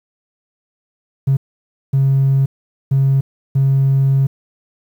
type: tone bursts at uneven times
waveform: triangle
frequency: 135.9 Hz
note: C#3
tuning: 34 cents flat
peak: -7 dBFS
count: 4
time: 1.27-1.37 / 1.93-2.46 / 2.91-3.21 / 3.55-4.27 s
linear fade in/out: 10 ms
effects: tanh soft clip ceiling -7 dBFS + 8-bit